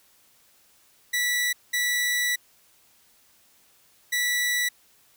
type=tone bursts at uneven times; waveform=sawtooth; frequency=1957 Hz; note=B6; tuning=16 cents flat; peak=-19 dBFS; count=3; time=1.13-1.53 / 1.73-2.36 / 4.12-4.69 s; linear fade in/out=10 ms; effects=white hiss -60 dBFS RMS until 5.16 s